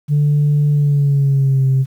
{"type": "tone with pitch glide", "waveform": "sine", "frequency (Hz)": [146.83, 133.1], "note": ["D3", "C3"], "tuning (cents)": [0, 30], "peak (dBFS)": -9, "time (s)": [0.08, 1.86], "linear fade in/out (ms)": 50, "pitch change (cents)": -170, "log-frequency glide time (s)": [0.72, 1.66], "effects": ["tanh soft clip ceiling -8 dBFS", "8-bit"]}